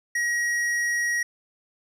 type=tone with hard clipping; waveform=triangle; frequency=1900 Hz; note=A#6; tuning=33 cents sharp; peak=-24 dBFS; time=0.15-1.23 s; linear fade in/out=5 ms; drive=13 dB; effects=none